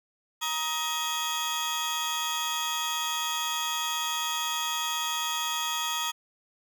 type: tone cluster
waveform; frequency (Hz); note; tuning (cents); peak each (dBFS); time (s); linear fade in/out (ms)
30% pulse; 944 / 1262 / 3222 / 3381; A#5 / D#6 / G7 / G#7; +22 / +24 / +47 / +30; -31; 0.41-6.12; 20
effects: none